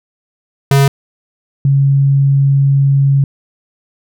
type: tone pair in turn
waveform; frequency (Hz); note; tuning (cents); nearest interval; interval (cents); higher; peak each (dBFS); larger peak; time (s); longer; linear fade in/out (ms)
square / sine; 138.4 / 138.4; C#3 / C#3; -2 / -2; unison; 0; neither; -7; neither; 0.71-0.88 / 1.65-3.24; second; 2
effects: none